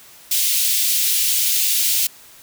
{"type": "high-pass noise", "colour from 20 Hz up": "white", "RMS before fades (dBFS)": -18, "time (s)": [0.31, 2.07], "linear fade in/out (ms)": 5, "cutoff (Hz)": 2600, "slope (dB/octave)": 24, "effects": ["white hiss -45 dBFS RMS until 2.42 s"]}